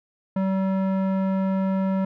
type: tone with low-pass filter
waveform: square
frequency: 191.4 Hz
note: G3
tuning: 41 cents flat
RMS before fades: -23 dBFS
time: 0.36-2.05 s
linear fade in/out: 5 ms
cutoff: 1100 Hz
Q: 0.84
effects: none